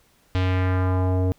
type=tone with low-pass filter sweep; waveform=square; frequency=92.5 Hz; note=F#2; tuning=in tune; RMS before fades=-21 dBFS; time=0.35-1.32 s; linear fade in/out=0 ms; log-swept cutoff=3600 to 500 Hz; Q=1.6; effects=pink hiss -60 dBFS RMS until 1.38 s